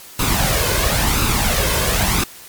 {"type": "noise with flanger", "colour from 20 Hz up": "pink", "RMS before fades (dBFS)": -17, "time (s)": [0.19, 2.24], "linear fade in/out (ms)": 5, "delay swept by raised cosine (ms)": [0.77, 1.97], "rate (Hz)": 0.97, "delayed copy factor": 0.55, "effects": ["white hiss -39 dBFS RMS until 2.48 s", "MP3 96 kbps"]}